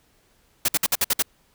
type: noise bursts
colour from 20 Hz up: white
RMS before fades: -20 dBFS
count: 7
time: 0.65-1.224 s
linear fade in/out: 5 ms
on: 34 ms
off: 56 ms
effects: pink hiss -62 dBFS RMS until 1.54 s